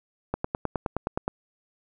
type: click train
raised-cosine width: 1 ms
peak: -12 dBFS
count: 10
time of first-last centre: 0.34-1.279 s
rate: 9.58 Hz
effects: none